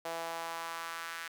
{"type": "tone with high-pass filter sweep", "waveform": "sawtooth", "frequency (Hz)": 165.9, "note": "E3", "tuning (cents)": 11, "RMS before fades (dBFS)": -40, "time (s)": [0.05, 1.28], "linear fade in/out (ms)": 5, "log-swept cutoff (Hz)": [630, 1600], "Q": 2.1, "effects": []}